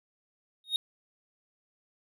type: tone with exponential growth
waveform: triangle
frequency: 3729 Hz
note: A#7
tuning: in tune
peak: -19 dBFS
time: 0.64-0.76 s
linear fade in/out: 1 ms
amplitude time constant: 24 ms
effects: none